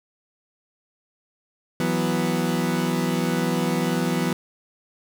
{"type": "chord", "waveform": "30% pulse", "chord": "E suspended second", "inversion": "none", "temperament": "equal", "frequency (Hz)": [164.81, 185, 246.9], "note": ["E3", "F#3", "B3"], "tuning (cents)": [0, 0, 0], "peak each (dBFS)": -23, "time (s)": [1.8, 4.33], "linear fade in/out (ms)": 2, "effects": []}